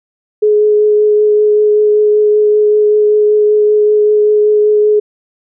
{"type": "tone with vibrato", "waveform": "sine", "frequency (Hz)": 421.7, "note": "G#4", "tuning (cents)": 26, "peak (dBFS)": -6, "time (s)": [0.42, 5], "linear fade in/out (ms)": 10, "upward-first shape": "triangle", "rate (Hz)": 5.2, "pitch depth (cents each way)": 12, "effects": []}